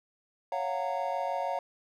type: chord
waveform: triangle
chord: Gb major seventh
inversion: second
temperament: just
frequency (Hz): 555 / 693.7 / 740 / 925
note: Db5 / F5 / Gb5 / Bb5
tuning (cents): +2 / -12 / 0 / -14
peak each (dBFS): -33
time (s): 0.52-1.59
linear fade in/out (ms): 2
effects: none